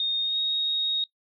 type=tone with pitch glide; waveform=sine; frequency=3691 to 3751 Hz; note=A#7 to A#7; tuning=-18 to +10 cents; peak=-23 dBFS; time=0-1.04 s; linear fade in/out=2 ms; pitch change=+28 cents; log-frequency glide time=0.21-0.39 s; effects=noise-tail reverb RT60 0.1 s tail -20 dB re dry